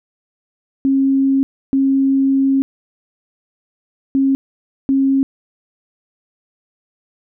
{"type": "tone bursts at uneven times", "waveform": "sine", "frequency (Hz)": 270.6, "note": "C#4", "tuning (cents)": -42, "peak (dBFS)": -11, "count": 4, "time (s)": [[0.85, 1.43], [1.73, 2.62], [4.15, 4.35], [4.89, 5.23]], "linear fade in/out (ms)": 0, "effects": []}